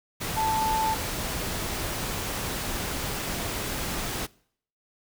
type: tone in noise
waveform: sine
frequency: 880 Hz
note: A5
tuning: in tune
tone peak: -23 dBFS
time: 0.36-0.95 s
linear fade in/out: 20 ms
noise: pink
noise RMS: -31 dBFS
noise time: 0.2-4.27 s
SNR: +5 dB
effects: noise-tail reverb RT60 0.6 s tail -23 dB re dry